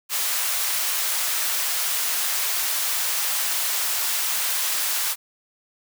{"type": "high-pass noise", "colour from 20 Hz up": "white", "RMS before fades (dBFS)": -24, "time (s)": [0.09, 5.16], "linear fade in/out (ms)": 50, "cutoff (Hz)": 790, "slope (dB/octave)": 12, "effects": []}